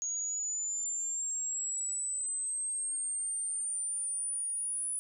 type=linear sweep; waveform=sine; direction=up; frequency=6645 to 9890 Hz; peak=-32 dBFS; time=0.02-4.99 s; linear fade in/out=0 ms; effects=none